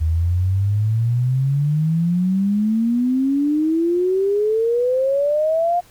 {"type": "exponential sweep", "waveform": "sine", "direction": "up", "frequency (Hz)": [77.78, 713], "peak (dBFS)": -15, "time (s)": [0, 5.81], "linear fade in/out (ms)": 20, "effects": ["pink hiss -50 dBFS RMS until 5.9 s"]}